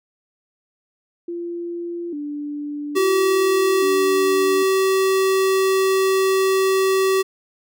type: tone with vibrato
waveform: sine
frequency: 317.4 Hz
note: D#4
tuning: 35 cents sharp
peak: -25 dBFS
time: 1.28-4.63 s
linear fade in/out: 5 ms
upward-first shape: square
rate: 0.59 Hz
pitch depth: 140 cents each way
type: tone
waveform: square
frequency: 382.7 Hz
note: G4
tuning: 42 cents flat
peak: -16 dBFS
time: 2.95-7.23 s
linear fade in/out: 20 ms
effects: none